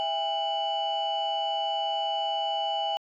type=tone cluster; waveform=sine; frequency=656 / 810 / 2969 Hz; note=E5 / G#5 / F#7; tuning=-9 / -43 / +5 cents; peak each=-32 / -27 / -31 dBFS; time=0-2.97 s; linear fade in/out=0 ms; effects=tanh soft clip ceiling -20 dBFS